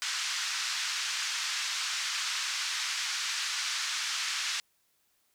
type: band-pass noise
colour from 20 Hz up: white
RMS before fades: -33 dBFS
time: 0.02-4.6 s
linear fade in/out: 0 ms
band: 1200 to 6300 Hz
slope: 24 dB/octave
effects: white hiss -72 dBFS RMS until 5.34 s